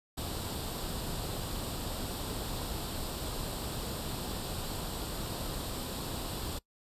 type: noise with comb filter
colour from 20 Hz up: pink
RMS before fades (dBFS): -37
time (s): 0.17-6.59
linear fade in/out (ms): 10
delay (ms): 0.24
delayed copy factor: +0.6
effects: noise-tail reverb RT60 0.1 s tail -21 dB re dry + resampled to 32000 Hz